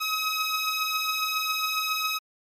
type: beating tone pair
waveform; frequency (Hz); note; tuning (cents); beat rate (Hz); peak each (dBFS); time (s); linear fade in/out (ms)
15% pulse; 1267 / 1274.3; D#6 / D#6; +31 / +41; 7.3; -25 / -20; 0-2.19; 20
effects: MP3 64 kbps